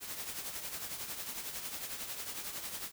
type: noise with tremolo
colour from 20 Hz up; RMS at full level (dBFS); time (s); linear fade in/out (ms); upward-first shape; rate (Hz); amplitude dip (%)
white; -39; 0-2.92; 50; triangle; 11; 60
effects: none